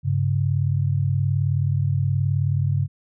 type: tone pair together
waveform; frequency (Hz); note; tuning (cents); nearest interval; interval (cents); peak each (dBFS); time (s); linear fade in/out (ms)
sine; 99.66 / 138.59; G2 / C#3; +29 / 0; tritone; 571; -21; 0.03-2.88; 50
effects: none